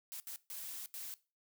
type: noise bursts at uneven times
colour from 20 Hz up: blue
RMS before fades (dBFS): -45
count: 4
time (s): 0.12-0.2 / 0.27-0.36 / 0.5-0.86 / 0.94-1.14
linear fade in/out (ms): 0
effects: noise-tail reverb RT60 0.3 s tail -19 dB re dry

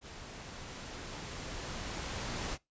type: noise with level ramp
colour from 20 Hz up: pink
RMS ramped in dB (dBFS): -48 to -37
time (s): 0.01-2.58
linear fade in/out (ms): 50
effects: noise-tail reverb RT60 0.2 s tail -23 dB re dry + resampled to 16000 Hz

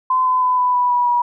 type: tone with pitch steps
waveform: sine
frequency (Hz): 1025 / 1015 / 1005.1 / 995.2 / 985.5 / 975.9 / 966.4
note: C6 / B5 / B5 / B5 / B5 / B5 / B5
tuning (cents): -36 / +47 / +30 / +13 / -4 / -21 / -38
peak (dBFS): -13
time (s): 0.1-1.22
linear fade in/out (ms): 5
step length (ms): 160
effects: none

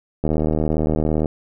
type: click train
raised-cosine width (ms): 2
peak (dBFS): -7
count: 80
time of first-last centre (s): 0.24-1.258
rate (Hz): 77.6
effects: none

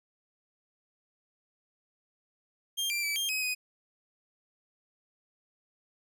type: tone with pitch steps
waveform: sawtooth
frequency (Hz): 3201 / 2365 / 2307 / 3203 / 2536 / 2500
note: G7 / D7 / D7 / G7 / D#7 / D#7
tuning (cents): +36 / +12 / -31 / +37 / +32 / +8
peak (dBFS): -26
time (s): 2.77-3.55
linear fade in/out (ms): 20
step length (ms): 130
effects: none

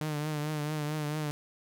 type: tone with vibrato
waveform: sawtooth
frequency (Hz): 151.1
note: D3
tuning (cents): +50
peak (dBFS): -27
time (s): 0.01-1.31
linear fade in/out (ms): 0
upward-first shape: triangle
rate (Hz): 4.5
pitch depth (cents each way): 55
effects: none

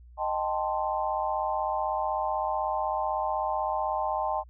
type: chord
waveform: sine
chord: A half-diminished seventh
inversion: second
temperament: equal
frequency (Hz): 622.3 / 784 / 880 / 1046.5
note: Eb5 / G5 / A5 / C6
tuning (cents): 0 / 0 / 0 / 0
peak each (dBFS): -32 / -31 / -31 / -33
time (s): 0.17-4.44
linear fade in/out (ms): 50
effects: added 60 Hz sine -48 dBFS peak until 4.49 s

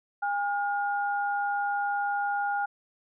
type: tone pair together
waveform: sine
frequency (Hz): 812.6 / 1425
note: G#5 / F6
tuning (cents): -38 / +34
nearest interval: minor seventh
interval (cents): 972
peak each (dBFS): -27 / -31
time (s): 0.22-2.66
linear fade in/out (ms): 10
effects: none

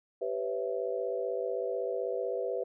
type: chord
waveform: sine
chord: C# half-diminished seventh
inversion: second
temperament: equal with one note detuned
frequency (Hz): 392 / 498.5 / 554.4 / 659.3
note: G4 / B4 / C#5 / E5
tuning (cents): 0 / +16 / 0 / 0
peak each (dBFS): -36 / -33 / -39 / -38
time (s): 0.21-2.64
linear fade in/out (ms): 10
effects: none

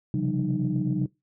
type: tone cluster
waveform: sine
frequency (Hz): 129.4 / 137.3 / 172.7 / 191.9 / 306.2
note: C3 / C#3 / F3 / G3 / D#4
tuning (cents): -19 / -16 / -19 / -37 / -28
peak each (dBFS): -32 / -27 / -30 / -29 / -29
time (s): 0.14-1.06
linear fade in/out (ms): 2
effects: noise-tail reverb RT60 0.2 s tail -21 dB re dry + tanh soft clip ceiling -15 dBFS

